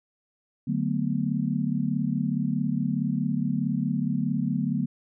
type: chord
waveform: sine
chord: B minor seventh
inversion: first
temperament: just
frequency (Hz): 148.16 / 185.21 / 222.2 / 246.9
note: D3 / F#3 / A3 / B3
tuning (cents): +16 / +2 / +17 / 0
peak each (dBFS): -29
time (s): 0.67-4.86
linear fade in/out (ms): 10
effects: none